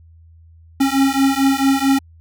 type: beating tone pair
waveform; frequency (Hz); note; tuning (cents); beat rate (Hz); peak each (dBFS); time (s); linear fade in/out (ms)
square; 269.5 / 274; C#4 / C#4; -49 / -20; 4.5; -17; 0.8-1.99; 10
effects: added 82 Hz sine -43 dBFS peak until 2.2 s